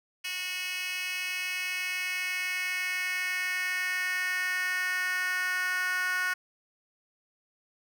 10% pulse tone with high-pass filter sweep, 366 Hz, F#4, 19 cents flat, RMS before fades -31 dBFS, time 0.24-6.34 s, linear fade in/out 10 ms, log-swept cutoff 2800 to 1500 Hz, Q 3.3, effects none

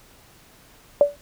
sine tone with exponential decay, 577 Hz, D5, 31 cents flat, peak -7 dBFS, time 1.01-1.16 s, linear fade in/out 1 ms, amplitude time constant 31 ms, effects pink hiss -52 dBFS RMS until 1.21 s

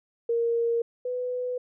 sine tone pair in turn, 466.2 / 498 Hz, A#4 / B4, 0 / +14 cents, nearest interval minor second, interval 114 cents, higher second, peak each -22 / -27 dBFS, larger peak first, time 0.29-0.82 / 1.05-1.58 s, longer neither, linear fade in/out 5 ms, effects none

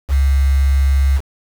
sine tone with quantisation, 68.4 Hz, C#2, 23 cents flat, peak -10 dBFS, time 0.08-1.21 s, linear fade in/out 50 ms, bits 5, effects none

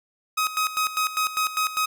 sawtooth tone with tremolo, 1264 Hz, D#6, 27 cents sharp, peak -17 dBFS, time 0.37-1.86 s, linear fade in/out 10 ms, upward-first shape square, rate 5 Hz, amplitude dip 75%, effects none

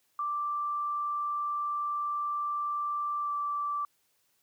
sine tone with pitch glide, 1174.7 to 1165.9 Hz, D6 to D6, 0 to -13 cents, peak -29 dBFS, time 0.19-3.85 s, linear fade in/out 2 ms, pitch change -13 cents, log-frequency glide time 3.21-3.31 s, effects white hiss -72 dBFS RMS until 4.42 s + high-pass 60 Hz 12 dB/octave

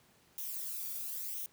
violet noise with flanger, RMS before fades -40 dBFS, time 0.38-1.46 s, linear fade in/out 0 ms, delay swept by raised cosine 0.32 to 0.88 ms, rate 0.96 Hz, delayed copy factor +0.55, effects pink hiss -66 dBFS RMS until 1.52 s + high-pass 80 Hz 12 dB/octave

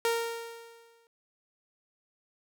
sawtooth tone with exponential decay, 462.9 Hz, A#4, 12 cents flat, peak -20 dBFS, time 0.05-1.07 s, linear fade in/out 1 ms, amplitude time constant 220 ms, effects none

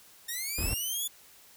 5% pulse linear sweep, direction up, 1812 to 3485 Hz, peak -23 dBFS, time 0.28-1.08 s, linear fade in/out 10 ms
brown noise, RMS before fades -32 dBFS, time 0.58-0.74 s, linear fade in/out 2 ms
effects white hiss -56 dBFS RMS until 1.56 s

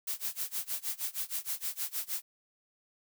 blue noise with tremolo, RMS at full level -33 dBFS, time 0.07-2.22 s, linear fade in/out 5 ms, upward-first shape sine, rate 6.4 Hz, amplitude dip 95%, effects none

